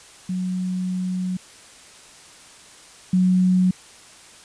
sine tone pair in turn, 183.7 / 183.7 Hz, F#3 / F#3, -12 / -12 cents, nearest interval unison, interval 0 cents, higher neither, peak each -22 / -14 dBFS, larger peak second, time 0.29-1.37 / 3.13-3.71 s, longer first, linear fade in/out 5 ms, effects white hiss -46 dBFS RMS until 4.44 s + resampled to 22050 Hz

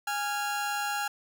30% pulse tone pair together, 825 / 1387.5 Hz, G#5 / F6, -12 / -12 cents, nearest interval major sixth, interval 900 cents, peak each -28 / -31 dBFS, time 0.07-1.08 s, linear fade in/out 5 ms, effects none

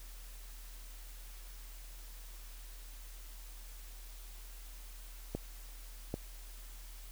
clicks, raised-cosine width 2 ms, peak -22 dBFS, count 2, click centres 5.35 / 6.141 s, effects added 40 Hz sine -47 dBFS peak until 7.11 s + white hiss -56 dBFS RMS until 7.11 s

